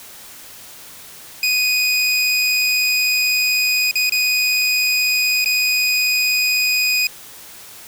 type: tone with dropouts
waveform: 25% pulse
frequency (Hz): 2489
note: D#7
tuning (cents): 0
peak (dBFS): -11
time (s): 1.43-7.07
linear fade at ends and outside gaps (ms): 2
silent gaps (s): 3.912-3.955 / 4.096-4.121 / 5.445-5.458
effects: white hiss -39 dBFS RMS until 7.87 s